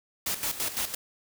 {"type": "noise with tremolo", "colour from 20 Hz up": "white", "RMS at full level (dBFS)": -29, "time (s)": [0.26, 0.95], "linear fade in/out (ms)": 5, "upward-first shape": "square", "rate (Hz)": 5.9, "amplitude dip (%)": 70, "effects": []}